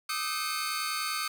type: tone cluster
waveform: sawtooth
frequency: 1209 / 1279 / 1547 / 2162 / 4488 Hz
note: D6 / D#6 / G6 / C#7 / C#8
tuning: +50 / +47 / -23 / -44 / +21 cents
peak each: -32 / -32 / -36 / -36 / -33 dBFS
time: 0.09-1.28 s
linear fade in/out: 5 ms
effects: 9-bit